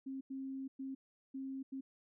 sine tone bursts at uneven times, 267.7 Hz, C4, 40 cents sharp, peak -40 dBFS, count 5, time 0.06-0.21 / 0.3-0.68 / 0.79-0.95 / 1.34-1.63 / 1.72-1.81 s, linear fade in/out 10 ms, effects none

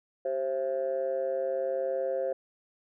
sine tone with amplitude modulation, 530 Hz, C5, 22 cents sharp, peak -22 dBFS, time 0.25-2.33 s, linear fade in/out 5 ms, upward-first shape sine, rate 141 Hz, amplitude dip 95%, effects tanh soft clip ceiling -21 dBFS

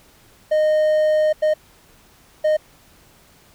triangle tone bursts at uneven times, 616 Hz, D#5, 17 cents flat, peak -12 dBFS, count 3, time 0.51-1.33 / 1.42-1.54 / 2.44-2.57 s, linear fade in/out 10 ms, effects pink hiss -52 dBFS RMS until 3.54 s

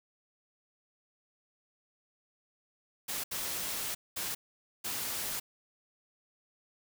white noise bursts at uneven times, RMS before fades -36 dBFS, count 4, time 3.08-3.24 / 3.31-3.95 / 4.16-4.35 / 4.84-5.4 s, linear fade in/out 10 ms, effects none

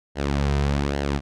sawtooth tone with flanger, 70.7 Hz, C#2, 35 cents sharp, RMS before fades -23 dBFS, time 0.15-1.21 s, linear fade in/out 50 ms, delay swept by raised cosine 0.82 to 3.62 ms, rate 1.2 Hz, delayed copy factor -0.6, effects low-pass 6000 Hz 12 dB/octave

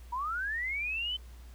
sine linear sweep, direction up, 937 to 3081 Hz, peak -31 dBFS, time 0.12-1.17 s, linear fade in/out 10 ms, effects added 60 Hz sine -46 dBFS peak until 1.54 s + pink hiss -60 dBFS RMS until 1.54 s

